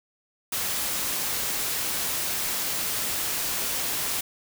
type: noise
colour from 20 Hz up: white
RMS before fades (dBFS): -28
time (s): 0.52-4.21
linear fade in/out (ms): 5
effects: none